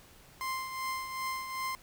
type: tone with tremolo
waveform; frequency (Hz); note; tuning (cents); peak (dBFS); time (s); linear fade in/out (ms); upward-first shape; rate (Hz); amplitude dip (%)
30% pulse; 1046.5; C6; 0; -29; 0.41-1.75; 0; triangle; 2.6; 60
effects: pink hiss -57 dBFS RMS until 1.82 s